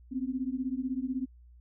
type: beating tone pair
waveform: sine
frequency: 251.3 / 267.3 Hz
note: B3 / C4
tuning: +30 / +37 cents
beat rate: 16 Hz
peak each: -33 / -33 dBFS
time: 0.11-1.26 s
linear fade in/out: 20 ms
effects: added 60 Hz sine -52 dBFS peak until 1.6 s